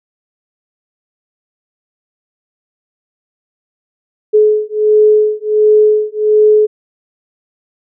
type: beating tone pair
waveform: sine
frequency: 425.4 / 426.8 Hz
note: G#4 / G#4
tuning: +42 / +47 cents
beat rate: 1.4 Hz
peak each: -10 dBFS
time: 4.33-6.67 s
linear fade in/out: 20 ms
effects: none